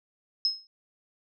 sine tone with exponential decay, 5160 Hz, E8, 38 cents flat, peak -19 dBFS, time 0.45-0.67 s, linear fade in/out 1 ms, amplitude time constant 46 ms, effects none

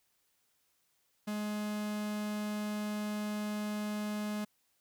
45% pulse tone, 210 Hz, G#3, 19 cents sharp, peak -34 dBFS, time 1.27-4.45 s, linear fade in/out 10 ms, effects white hiss -75 dBFS RMS until 4.8 s

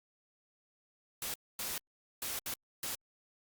white noise bursts at uneven times, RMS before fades -38 dBFS, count 5, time 1.22-1.34 / 1.59-1.78 / 2.22-2.39 / 2.46-2.54 / 2.83-2.95 s, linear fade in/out 2 ms, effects Opus 48 kbps

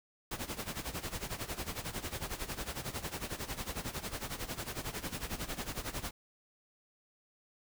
pink noise with tremolo, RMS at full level -37 dBFS, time 0.31-6.11 s, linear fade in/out 5 ms, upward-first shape sine, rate 11 Hz, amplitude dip 80%, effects none

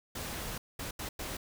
pink noise bursts at uneven times, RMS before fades -39 dBFS, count 4, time 0.15-0.58 / 0.79-0.91 / 0.99-1.09 / 1.19-1.37 s, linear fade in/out 5 ms, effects none

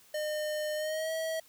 square tone with pitch glide, 608 to 644.2 Hz, D#5 to E5, -40 to -40 cents, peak -32 dBFS, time 0.14-1.4 s, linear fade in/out 5 ms, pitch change +100 cents, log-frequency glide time 0.75-1.12 s, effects white hiss -60 dBFS RMS until 1.48 s

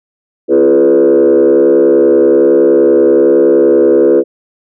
sine tone with frequency modulation, 415.3 Hz, G#4, in tune, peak -3 dBFS, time 0.48-4.24 s, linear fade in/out 50 ms, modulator 70.6 Hz, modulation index 1.5, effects tanh soft clip ceiling -1 dBFS

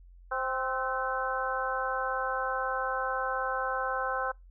harmonic tone with a mistuned harmonic, 261.6 Hz, C4, in tune, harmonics 2 / 3 / 4 / 5 / 6, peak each -35 / -35 / -35 / -35 / -35 dBFS, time 0.31-4.32 s, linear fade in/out 10 ms, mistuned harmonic 6, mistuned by -51 cents, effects noise-tail reverb RT60 0.2 s tail -24 dB re dry + added 44 Hz sine -50 dBFS peak until 4.5 s

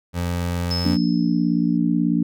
25% pulse tone, 87.31 Hz, F2, in tune, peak -18 dBFS, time 0.13-0.98 s, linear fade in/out 50 ms
sine tone with exponential decay, 5200 Hz, E8, 24 cents flat, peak -22 dBFS, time 0.71-1.77 s, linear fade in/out 0 ms, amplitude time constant 230 ms
harmonic tone, 58.27 Hz, A#1, in tune, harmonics 3 / 4 / 5, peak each -21 / -21 / -21 dBFS, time 0.85-2.23 s, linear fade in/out 5 ms
effects none

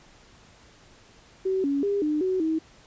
sine tone with pitch steps, 379.8 / 280.6 / 402.9 / 302.2 / 373.5 / 319.1 Hz, F#4 / C#4 / G4 / D4 / F#4 / D#4, +45 / +21 / +48 / +50 / +16 / +44 cents, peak -22 dBFS, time 1.45-2.59 s, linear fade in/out 10 ms, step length 190 ms, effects pink hiss -54 dBFS RMS until 2.86 s + resampled to 16000 Hz

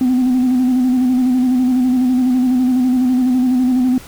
sine tone with vibrato, 253.2 Hz, B3, 43 cents sharp, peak -9 dBFS, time 0.01-3.98 s, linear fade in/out 2 ms, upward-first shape square, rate 12 Hz, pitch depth 35 cents each way, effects tanh soft clip ceiling -9 dBFS + pink hiss -38 dBFS RMS until 4.07 s

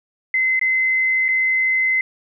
sine tone with dropouts, 2054 Hz, C7, 33 cents flat, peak -15 dBFS, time 0.34-2.01 s, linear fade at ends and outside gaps 2 ms, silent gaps 0.594-0.613 / 1.283-1.287 s, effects none

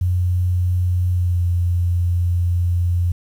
sine tone with pitch glide, 89.7 to 87.65 Hz, F2 to F2, +47 to +7 cents, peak -15 dBFS, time 0.01-3.12 s, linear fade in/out 5 ms, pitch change -40 cents, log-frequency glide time 1.11-1.42 s, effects 8-bit

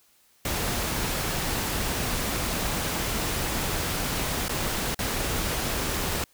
pink noise with dropouts, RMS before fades -28 dBFS, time 0.45-6.24 s, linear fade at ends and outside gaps 2 ms, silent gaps 4.483-4.493 / 4.946-4.99 s, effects white hiss -62 dBFS RMS until 6.33 s

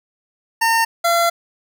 25% pulse tone pair in turn, 911 / 682.5 Hz, A#5 / F5, -40 / -40 cents, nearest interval perfect fourth, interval 500 cents, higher first, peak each -10 dBFS, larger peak neither, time 0.61-0.85 / 1.04-1.3 s, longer second, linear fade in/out 10 ms, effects none

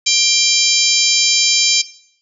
harmonic tone with a mistuned harmonic, 790 Hz, G5, 13 cents sharp, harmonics 3 / 4 / 5 / 6 / 7 / 8 / 9, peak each -19 / -19 / -19 / -19 / -19 / -19 / -19 dBFS, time 0.06-1.82 s, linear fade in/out 10 ms, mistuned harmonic 7, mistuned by -62 cents, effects noise-tail reverb RT60 0.6 s tail -17 dB re dry

